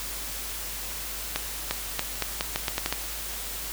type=accelerating click train; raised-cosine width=0.2 ms; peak=-8 dBFS; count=10; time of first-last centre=1.36-2.926 s; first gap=350 ms; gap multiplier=0.81; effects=added 50 Hz sine -41 dBFS peak until 3.72 s + white hiss -35 dBFS RMS until 3.72 s